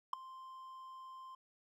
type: tone with ADSR envelope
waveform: triangle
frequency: 1046 Hz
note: C6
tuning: 1 cent flat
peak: -26 dBFS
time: 0.13-1.35 s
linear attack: 4 ms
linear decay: 5 ms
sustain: -21 dB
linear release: 4 ms
effects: none